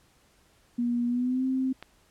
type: tone with pitch glide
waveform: sine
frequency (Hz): 239.8 to 261.5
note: A#3 to C4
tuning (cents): +49 to -1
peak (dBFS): -24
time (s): 0.78-1.73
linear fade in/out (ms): 10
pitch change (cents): +150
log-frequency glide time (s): 1.07-1.45
type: click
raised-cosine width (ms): 0.3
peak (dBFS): -24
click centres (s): 1.826
effects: pink hiss -63 dBFS RMS until 2.1 s + low-pass 12000 Hz 12 dB/octave

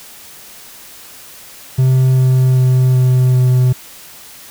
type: tone with pitch steps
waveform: triangle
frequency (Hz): 130 / 129.18 / 128.36 / 127.55 / 126.74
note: C3 / C3 / C3 / C3 / B2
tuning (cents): -11 / -22 / -33 / -44 / +45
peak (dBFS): -6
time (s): 1.78-3.73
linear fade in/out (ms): 10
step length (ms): 390
effects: white hiss -37 dBFS RMS until 4.5 s

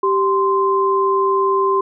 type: tone pair together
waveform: sine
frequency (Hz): 390 / 1041.2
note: G4 / C6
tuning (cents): -9 / -9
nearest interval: octave + perfect fourth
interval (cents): 1700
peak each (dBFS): -16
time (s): 0.03-1.81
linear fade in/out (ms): 5
effects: none

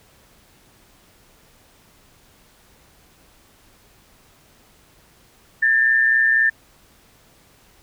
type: tone pair together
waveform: sine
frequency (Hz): 1661.2 / 1785.1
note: G#6 / A6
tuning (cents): 0 / +25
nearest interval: minor second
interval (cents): 125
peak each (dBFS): -22 / -14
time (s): 5.62-6.5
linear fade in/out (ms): 10
effects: pink hiss -54 dBFS RMS until 7.82 s

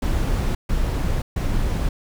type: noise bursts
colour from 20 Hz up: brown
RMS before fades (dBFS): -21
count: 3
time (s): 0.02-1.89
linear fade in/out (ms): 5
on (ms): 530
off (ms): 140
effects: none

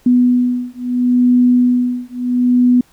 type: beating tone pair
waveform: sine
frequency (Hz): 246.8 / 247.54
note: B3 / B3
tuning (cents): -1 / +4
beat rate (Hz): 0.74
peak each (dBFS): -13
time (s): 0.06-2.81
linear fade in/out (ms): 5
effects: pink hiss -52 dBFS RMS until 2.92 s

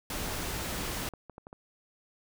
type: noise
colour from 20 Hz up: pink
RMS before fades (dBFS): -35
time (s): 0.1-1.09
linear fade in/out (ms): 2
type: clicks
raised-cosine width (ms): 1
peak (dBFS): -31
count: 6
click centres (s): 0.97 / 1.137 / 1.297 / 1.381 / 1.469 / 1.529
effects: none

